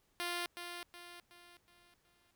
5% pulse tone with echo, 349.2 Hz, F4, in tune, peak -25 dBFS, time 0.2-0.46 s, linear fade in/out 0 ms, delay 370 ms, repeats 5, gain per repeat -7 dB, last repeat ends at 2.31 s, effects pink hiss -75 dBFS RMS until 2.35 s

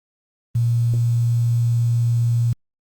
sine tone with quantisation, 117.8 Hz, A#2, 19 cents sharp, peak -15 dBFS, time 0.55-2.53 s, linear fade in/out 5 ms, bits 7, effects Opus 32 kbps

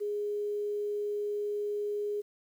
sine tone with quantisation, 413.9 Hz, G#4, 6 cents flat, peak -30 dBFS, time 0-2.22 s, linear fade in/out 20 ms, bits 10, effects none

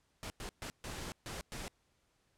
pink noise bursts at uneven times, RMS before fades -43 dBFS, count 6, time 0.23-0.3 / 0.4-0.49 / 0.62-0.7 / 0.84-1.12 / 1.26-1.41 / 1.52-1.68 s, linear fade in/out 0 ms, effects pink hiss -75 dBFS RMS until 2.37 s + low-pass 10000 Hz 12 dB/octave

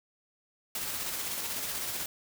white noise with tremolo, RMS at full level -34 dBFS, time 0.75-2.06 s, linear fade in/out 2 ms, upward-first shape square, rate 16 Hz, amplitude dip 25%, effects none

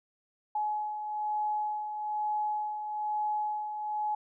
sine beating tone pair, 845 / 846.1 Hz, G#5 / G#5, +30 / +32 cents, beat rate 1.1 Hz, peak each -39 / -30 dBFS, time 0.55-4.15 s, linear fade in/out 5 ms, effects none

